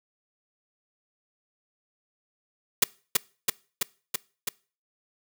white noise with echo, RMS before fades -18 dBFS, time 2.82-2.84 s, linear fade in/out 5 ms, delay 330 ms, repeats 5, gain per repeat -2 dB, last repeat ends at 4.49 s, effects noise-tail reverb RT60 0.4 s tail -24 dB re dry + high-pass 200 Hz 12 dB/octave

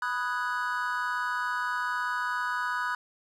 triangle chord, G# minor seventh, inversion first, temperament equal, 987.8 / 1244.5 / 1480 / 1661.2 Hz, B5 / D#6 / F#6 / G#6, 0 / 0 / 0 / 0 cents, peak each -31 / -32 / -30 / -36 dBFS, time 0.02-2.95 s, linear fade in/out 2 ms, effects none

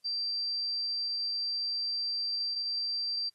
sine tone, 4699 Hz, D8, in tune, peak -30 dBFS, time 0.04-3.3 s, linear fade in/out 20 ms, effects white hiss -75 dBFS RMS until 3.34 s + AAC 32 kbps

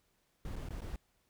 brown noise with dropouts, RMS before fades -41 dBFS, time 0.45-0.96 s, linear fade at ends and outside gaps 1 ms, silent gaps 0.557-0.563 / 0.687-0.706 / 0.807-0.818 s, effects pink hiss -75 dBFS RMS until 1.29 s

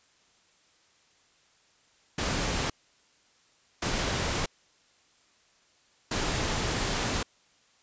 pink noise bursts at uneven times, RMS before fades -29 dBFS, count 3, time 2.18-2.7 / 3.82-4.46 / 6.11-7.23 s, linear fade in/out 5 ms, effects white hiss -64 dBFS RMS until 7.82 s + resampled to 16000 Hz

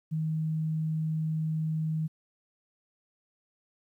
sine tone, 157.7 Hz, D#3, 24 cents sharp, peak -27 dBFS, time 0.11-2.08 s, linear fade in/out 20 ms, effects 11-bit

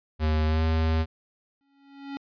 square tone with pitch glide, 77.78 to 80.11 Hz, D#2 to E2, 0 to -49 cents, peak -22 dBFS, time 0.19-1.06 s, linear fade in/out 50 ms, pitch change +51 cents, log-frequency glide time 0.46-0.63 s
square tone with exponential growth, 278 Hz, C#4, 5 cents sharp, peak -31 dBFS, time 1.61-2.17 s, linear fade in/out 0 ms, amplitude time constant 120 ms
effects resampled to 11025 Hz

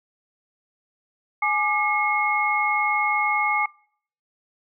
sine tone cluster, 838 / 1189 / 2164 Hz, G#5 / D6 / C#7, +15 / +21 / -42 cents, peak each -24 / -24 / -22 dBFS, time 1.42-3.66 s, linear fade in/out 5 ms, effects noise-tail reverb RT60 0.6 s tail -26 dB re dry

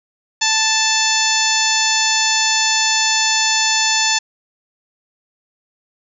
harmonic tone, 880 Hz, A5, in tune, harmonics 1 / 2 / 3 / 4 / 5 / 6 / 7 / 8, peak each -22 / -22 / -22 / -22 / -22 / -22 / -22 / -22 dBFS, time 0.41-4.19 s, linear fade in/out 10 ms, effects none

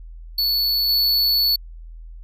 square tone with level steps, 4435 Hz, C#8, in tune, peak -18 / -16 dBFS, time 0.38-1.56 s, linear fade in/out 5 ms, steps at 0.88 s, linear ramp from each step 20 ms, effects added 41 Hz sine -35 dBFS peak until 2.23 s

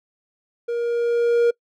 triangle tone with level ramp, 472.2 Hz, A#4, 22 cents sharp, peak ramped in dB -20 to -11 dBFS, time 0.68-1.51 s, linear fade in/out 10 ms, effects noise-tail reverb RT60 0.1 s tail -25 dB re dry

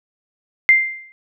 sine tone with exponential decay, 2093 Hz, C7, in tune, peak -5 dBFS, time 0.69-1.12 s, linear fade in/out 0 ms, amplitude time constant 92 ms, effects none

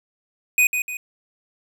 square tone with echo, 2489 Hz, D#7, in tune, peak -14 dBFS, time 0.58-0.67 s, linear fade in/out 2 ms, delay 150 ms, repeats 2, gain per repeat -7 dB, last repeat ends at 0.97 s, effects 9-bit

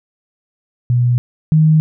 sine tone pair in turn, 122.2 / 156.41 Hz, B2 / D#3, -18 / +9 cents, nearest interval major third, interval 427 cents, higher second, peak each -10 / -7 dBFS, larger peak second, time 0.9-1.18 / 1.52-1.8 s, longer neither, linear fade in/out 0 ms, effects none

